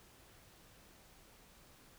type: silence
effects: pink hiss -62 dBFS RMS until 1.98 s